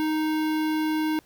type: tone with notch filter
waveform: square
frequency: 311.1 Hz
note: D#4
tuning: in tune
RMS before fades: -25 dBFS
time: 0-1.19 s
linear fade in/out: 0 ms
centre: 7400 Hz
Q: 0.8
effects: pink hiss -59 dBFS RMS until 1.25 s